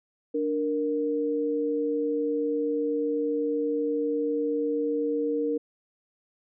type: tone pair together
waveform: sine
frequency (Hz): 294.3 / 466.2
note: D4 / A#4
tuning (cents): +4 / 0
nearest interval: minor sixth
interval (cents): 796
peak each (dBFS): -28 / -26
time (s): 0.34-5.58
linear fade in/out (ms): 10
effects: none